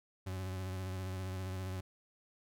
40% pulse tone with vibrato, 93.6 Hz, F#2, 20 cents sharp, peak -37 dBFS, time 0.26-1.81 s, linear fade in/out 10 ms, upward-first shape sine, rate 15 Hz, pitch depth 36 cents each way, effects none

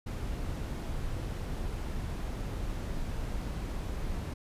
brown noise, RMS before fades -35 dBFS, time 0.06-4.34 s, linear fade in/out 10 ms, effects resampled to 32000 Hz

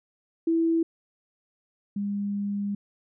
sine tone pair in turn, 329.6 / 202.3 Hz, E4 / G#3, 0 / -45 cents, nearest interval minor sixth, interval 845 cents, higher first, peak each -20 / -26 dBFS, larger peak first, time 0.47-0.83 / 1.96-2.75 s, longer second, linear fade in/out 5 ms, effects none

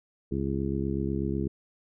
harmonic tone, 68.1 Hz, C#2, 30 cents flat, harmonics 1 / 2 / 3 / 4 / 5 / 6, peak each -34 / -33 / -32 / -36 / -33 / -36 dBFS, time 0.31-1.48 s, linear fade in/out 10 ms, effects none

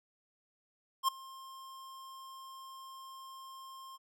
square tone with ADSR envelope, 1062 Hz, C6, 25 cents sharp, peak -25 dBFS, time 1.03-3.98 s, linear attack 51 ms, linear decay 8 ms, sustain -23 dB, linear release 29 ms, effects none

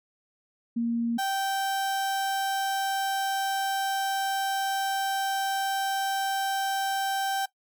sine / 35% pulse tone pair in turn, 233.4 / 780.1 Hz, A#3 / G5, +2 / -9 cents, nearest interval octave + major sixth, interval 2089 cents, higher second, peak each -24 dBFS, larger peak neither, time 0.76-1.18 / 1.18-7.46 s, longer second, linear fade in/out 10 ms, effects noise-tail reverb RT60 0.1 s tail -18 dB re dry

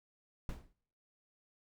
brown noise with exponential decay, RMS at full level -36 dBFS, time 0.49-0.73 s, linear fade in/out 1 ms, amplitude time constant 52 ms, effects noise-tail reverb RT60 0.7 s tail -25 dB re dry

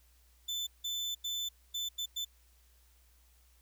35% pulse tone bursts at uneven times, 3520 Hz, A7, in tune, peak -32 dBFS, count 6, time 0.48-0.67 / 0.84-1.15 / 1.24-1.49 / 1.74-1.89 / 1.98-2.06 / 2.16-2.25 s, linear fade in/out 10 ms, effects added 60 Hz sine -63 dBFS peak until 3.61 s + white hiss -69 dBFS RMS until 3.61 s

